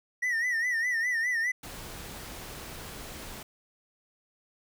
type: tone with vibrato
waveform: triangle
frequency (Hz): 1900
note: A#6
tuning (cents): +33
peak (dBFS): -24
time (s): 0.22-1.52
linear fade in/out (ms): 10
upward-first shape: sine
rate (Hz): 4.9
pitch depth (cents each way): 100
type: noise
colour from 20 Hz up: pink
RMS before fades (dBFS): -42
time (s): 1.63-3.43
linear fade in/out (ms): 5
effects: none